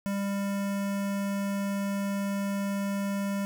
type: tone with notch filter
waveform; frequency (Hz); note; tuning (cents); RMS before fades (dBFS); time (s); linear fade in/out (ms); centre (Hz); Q
square; 199; G3; +26; -30; 0.06-3.45; 0; 3900; 1.9
effects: none